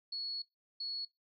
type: tone bursts at uneven times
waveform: sine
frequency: 4370 Hz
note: C#8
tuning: 26 cents flat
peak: -37 dBFS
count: 2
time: 0.12-0.42 / 0.8-1.05 s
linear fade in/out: 5 ms
effects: noise-tail reverb RT60 0.2 s tail -22 dB re dry